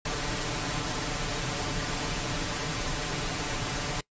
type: noise with comb filter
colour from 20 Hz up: pink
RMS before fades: -31 dBFS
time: 0.05-4.01 s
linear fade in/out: 5 ms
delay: 6.8 ms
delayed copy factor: +0.65
effects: noise-tail reverb RT60 0.1 s tail -21 dB re dry + resampled to 16000 Hz